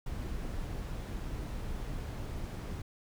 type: noise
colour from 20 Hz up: brown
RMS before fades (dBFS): -38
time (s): 0.06-2.82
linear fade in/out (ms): 5
effects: none